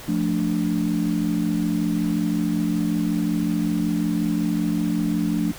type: chord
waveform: sine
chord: D minor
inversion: first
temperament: equal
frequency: 174.61 / 220 / 293.7 Hz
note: F3 / A3 / D4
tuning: 0 / 0 / 0 cents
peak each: -24 dBFS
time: 0.08-5.52 s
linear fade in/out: 5 ms
effects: pink hiss -39 dBFS RMS until 5.58 s